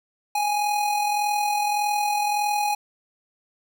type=tone with amplitude modulation; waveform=square; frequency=830 Hz; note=G#5; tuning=1 cent flat; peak=-20 dBFS; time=0.35-2.75 s; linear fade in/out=5 ms; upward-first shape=sine; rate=41.7 Hz; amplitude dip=40%; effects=none